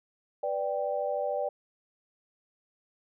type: chord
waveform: sine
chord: G major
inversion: first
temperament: equal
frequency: 493.9 / 587.3 / 784 Hz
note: B4 / D5 / G5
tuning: 0 / 0 / 0 cents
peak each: -34 / -30 / -34 dBFS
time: 0.43-1.49 s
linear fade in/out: 5 ms
effects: none